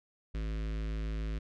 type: tone with notch filter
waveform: square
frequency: 53.5 Hz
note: A1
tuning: 48 cents flat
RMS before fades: -35 dBFS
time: 0.34-1.39 s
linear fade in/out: 10 ms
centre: 830 Hz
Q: 0.95
effects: low-pass 4000 Hz 12 dB/octave